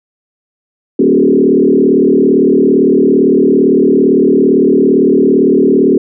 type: tone with frequency modulation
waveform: sine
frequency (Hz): 324.7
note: E4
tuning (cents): -26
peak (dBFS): -5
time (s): 0.99-5.98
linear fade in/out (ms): 5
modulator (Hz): 37.7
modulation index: 2.7
effects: none